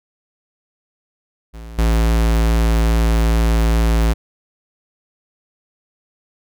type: tone with level steps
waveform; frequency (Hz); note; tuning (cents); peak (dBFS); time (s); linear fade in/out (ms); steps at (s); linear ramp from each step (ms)
square; 56.1; A1; +34; -32 / -13; 1.53-4.14; 20; 1.78; 10
effects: none